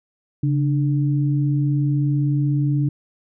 sine tone pair together, 140.3 / 297.3 Hz, C#3 / D4, +21 / +21 cents, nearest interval octave + minor second, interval 1300 cents, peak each -17 / -24 dBFS, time 0.43-2.89 s, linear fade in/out 5 ms, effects none

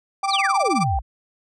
35% pulse tone with tremolo, 1174.7 Hz, D6, in tune, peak -17 dBFS, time 0.23-0.85 s, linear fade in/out 20 ms, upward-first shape sine, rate 19 Hz, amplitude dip 95%
sine tone, 784 Hz, G5, in tune, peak -22 dBFS, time 0.23-0.99 s, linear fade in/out 2 ms
sine exponential sweep, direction down, 5400 to 48.53 Hz, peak -20 dBFS, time 0.28-1.02 s, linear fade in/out 50 ms
effects resampled to 22050 Hz

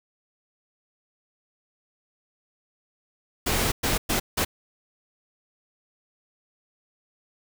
pink noise bursts at uneven times, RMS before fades -24 dBFS, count 4, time 3.46-3.72 / 3.83-3.98 / 4.09-4.2 / 4.37-4.45 s, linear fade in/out 10 ms, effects none

